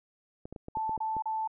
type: clicks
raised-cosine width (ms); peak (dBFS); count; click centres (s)
2; -28; 8; 0.455 / 0.526 / 0.562 / 0.684 / 0.771 / 0.894 / 0.977 / 1.167
type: tone bursts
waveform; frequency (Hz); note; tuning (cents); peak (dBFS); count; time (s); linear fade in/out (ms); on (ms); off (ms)
sine; 879; A5; -2; -29; 3; 0.75-1.476; 5; 220; 33
effects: none